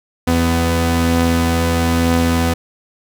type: tone pair together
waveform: sawtooth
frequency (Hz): 83.69 / 250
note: E2 / B3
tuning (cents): +27 / +21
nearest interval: octave + perfect fifth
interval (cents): 1894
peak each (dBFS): -12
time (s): 0.27-2.54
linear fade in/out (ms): 10
effects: none